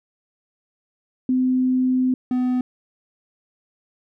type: tone pair in turn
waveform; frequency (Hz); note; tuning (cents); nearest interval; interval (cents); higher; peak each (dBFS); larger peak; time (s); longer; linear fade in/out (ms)
sine / triangle; 255.9 / 251.4; C4 / B3; -38 / +31; unison; 31; first; -16; neither; 1.29-2.14 / 2.31-2.61; first; 2
effects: none